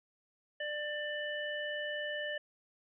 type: harmonic tone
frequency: 594 Hz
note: D5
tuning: 20 cents sharp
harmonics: 1 / 3 / 5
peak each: -39 / -38 / -43 dBFS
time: 0.6-2.38 s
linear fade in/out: 5 ms
effects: none